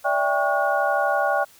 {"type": "tone cluster", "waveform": "sine", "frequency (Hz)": [582, 654, 796, 1110, 1444], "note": ["D5", "E5", "G5", "C#6", "F#6"], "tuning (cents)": [-16, -14, 26, 2, -43], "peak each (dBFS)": [-24, -27, -23, -28, -25], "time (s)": [0.04, 1.45], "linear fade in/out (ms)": 20, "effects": ["white hiss -52 dBFS RMS until 1.59 s"]}